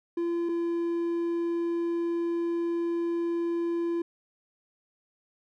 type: tone pair in turn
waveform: triangle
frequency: 341.2 / 339.8 Hz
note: F4 / F4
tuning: -40 / -47 cents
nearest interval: unison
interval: 7 cents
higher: first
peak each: -24 dBFS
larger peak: neither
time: 0.17-0.49 / 0.49-4.02 s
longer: second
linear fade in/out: 5 ms
effects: none